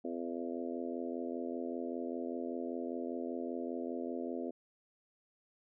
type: harmonic tone with a mistuned harmonic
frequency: 85.1 Hz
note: F2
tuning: 44 cents flat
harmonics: 3 / 4 / 5 / 6 / 7 / 8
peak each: -40 / -42 / -44 / -46 / -47 / -48 dBFS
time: 0.04-4.51 s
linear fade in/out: 10 ms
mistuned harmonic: 8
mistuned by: -16 cents
effects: none